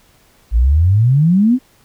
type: exponential sweep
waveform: sine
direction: up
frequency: 52.7 to 266.7 Hz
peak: -8 dBFS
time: 0.51-1.59 s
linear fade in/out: 50 ms
effects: pink hiss -52 dBFS RMS until 1.84 s